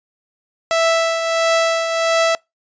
sawtooth tone with tremolo, 659.3 Hz, E5, in tune, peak -8 dBFS, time 0.71-2.35 s, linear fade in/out 0 ms, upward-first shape triangle, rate 1.5 Hz, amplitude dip 55%, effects noise-tail reverb RT60 0.2 s tail -26 dB re dry + resampled to 16000 Hz

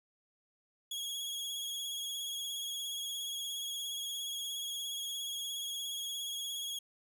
sawtooth tone with vibrato, 3316 Hz, G#7, 3 cents flat, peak -34 dBFS, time 0.91-6.79 s, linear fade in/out 5 ms, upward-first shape triangle, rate 17 Hz, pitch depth 41 cents each way, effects none

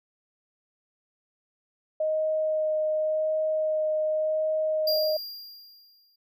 sine tone with vibrato, 622.3 Hz, D#5, in tune, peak -23 dBFS, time 2-5.17 s, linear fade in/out 5 ms, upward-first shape sine, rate 0.89 Hz, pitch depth 9 cents each way
square tone with exponential decay, 4788 Hz, D8, 33 cents sharp, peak -24 dBFS, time 4.87-6.16 s, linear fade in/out 5 ms, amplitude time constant 280 ms
effects none

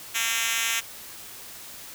5% pulse tone with high-pass filter, 228.5 Hz, A#3, 34 cents flat, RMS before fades -26 dBFS, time 0.14-0.81 s, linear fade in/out 20 ms, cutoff 2600 Hz, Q 0.75, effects white hiss -42 dBFS RMS until 1.94 s

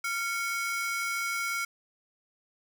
45% pulse ring-modulated tone, 1803 Hz, A6, 42 cents sharp, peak -26 dBFS, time 0.04-1.65 s, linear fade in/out 5 ms, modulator 418 Hz, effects none

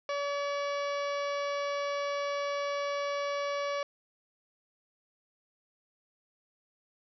harmonic tone, 570 Hz, C#5, 48 cents sharp, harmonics 1 / 2 / 3 / 4 / 5 / 6 / 7 / 8 / 9 / 10, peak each -32 / -36 / -44 / -42 / -48 / -49 / -52 / -51 / -54 / -52 dBFS, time 0.09-3.83 s, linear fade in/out 2 ms, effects none

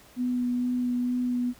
sine tone with vibrato, 246.9 Hz, B3, in tune, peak -24 dBFS, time 0.16-1.54 s, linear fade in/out 50 ms, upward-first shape sine, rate 2.2 Hz, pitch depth 12 cents each way, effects pink hiss -54 dBFS RMS until 1.59 s

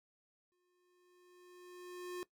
square tone with exponential growth, 358.4 Hz, F4, 45 cents sharp, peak -40 dBFS, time 0.52-2.23 s, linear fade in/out 0 ms, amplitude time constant 370 ms, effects noise-tail reverb RT60 0.1 s tail -18 dB re dry

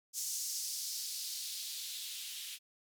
violet noise with band-pass filter sweep, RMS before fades -41 dBFS, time 0.13-2.59 s, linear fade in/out 50 ms, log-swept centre 6200 to 3000 Hz, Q 2.2, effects none

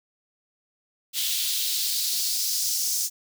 white noise with high-pass filter sweep, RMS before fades -26 dBFS, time 1.13-3.1 s, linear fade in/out 50 ms, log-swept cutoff 3300 to 5900 Hz, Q 2.5, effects none

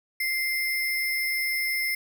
sine tone with sample-and-hold, 2093 Hz, C7, in tune, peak -24 dBFS, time 0.2-1.95 s, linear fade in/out 5 ms, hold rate 7350 Hz, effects none

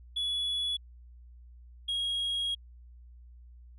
sine tone pair in turn, 3399 / 3287 Hz, G#7 / G#7, +39 / -19 cents, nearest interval minor second, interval 58 cents, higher first, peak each -26 dBFS, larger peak neither, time 0.16-0.77 / 1.88-2.55 s, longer second, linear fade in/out 10 ms, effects tanh soft clip ceiling -28 dBFS + added 60 Hz sine -49 dBFS peak until 3.78 s

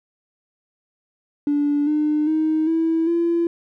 triangle tone with pitch steps, 290.2 / 301.7 / 313.6 / 325.9 / 338.8 Hz, D4 / D4 / D#4 / E4 / E4, -21 / +47 / +14 / -20 / +48 cents, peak -13 dBFS, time 1.47-3.47 s, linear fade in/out 2 ms, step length 400 ms, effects tanh soft clip ceiling -14 dBFS

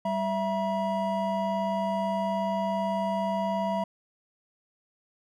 triangle tone cluster, 195.5 / 664 / 959 Hz, G3 / E5 / A#5, -4 / +12 / +49 cents, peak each -29 / -27 / -29 dBFS, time 0.05-3.84 s, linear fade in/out 5 ms, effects none

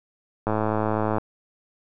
click train, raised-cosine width 1 ms, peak -10 dBFS, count 78, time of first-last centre 0.47-1.183 s, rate 108 Hz, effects none

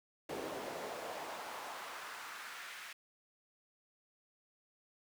brown noise with high-pass filter sweep, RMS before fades -45 dBFS, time 0.29-2.93 s, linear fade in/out 5 ms, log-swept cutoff 390 to 1900 Hz, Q 1.5, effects none

